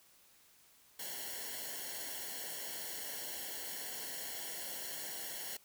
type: noise with comb filter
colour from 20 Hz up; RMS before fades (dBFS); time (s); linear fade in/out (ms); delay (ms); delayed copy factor
white; -43; 0.99-5.57; 5; 0.81; -0.85
effects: white hiss -65 dBFS RMS until 5.64 s